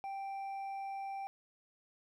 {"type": "tone with hard clipping", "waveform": "sine", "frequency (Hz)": 784, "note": "G5", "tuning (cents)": 0, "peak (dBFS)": -40, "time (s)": [0.04, 1.27], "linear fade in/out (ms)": 0, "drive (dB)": 4, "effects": []}